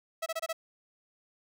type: tone bursts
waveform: sawtooth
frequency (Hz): 652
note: E5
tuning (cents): -19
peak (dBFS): -27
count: 5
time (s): 0.22-0.53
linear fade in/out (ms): 10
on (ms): 42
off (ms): 25
effects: none